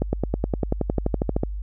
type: accelerating click train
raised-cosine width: 2 ms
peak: -8 dBFS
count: 17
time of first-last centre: 0.02-1.434 s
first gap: 110 ms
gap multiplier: 0.97
effects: added 50 Hz sine -27 dBFS peak until 1.62 s